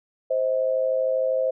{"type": "tone pair together", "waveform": "sine", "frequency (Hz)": [523.3, 636.1], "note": ["C5", "D#5"], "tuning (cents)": [0, 38], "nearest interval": "minor third", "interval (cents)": 338, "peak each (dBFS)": [-21, -26], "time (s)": [0.3, 1.51], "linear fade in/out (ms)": 10, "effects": []}